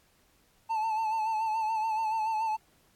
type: tone with vibrato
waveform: triangle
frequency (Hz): 880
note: A5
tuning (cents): 0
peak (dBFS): -25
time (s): 0.69-2.57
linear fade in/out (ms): 20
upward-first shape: sine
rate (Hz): 7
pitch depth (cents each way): 48
effects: pink hiss -66 dBFS RMS until 2.95 s + AAC 64 kbps